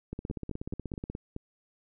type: two click trains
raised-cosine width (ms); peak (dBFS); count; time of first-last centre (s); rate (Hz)
3; -23 / -23; 17 / 6; 0.13-1.1 / 0.3-1.364; 16.5 / 4.7
effects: none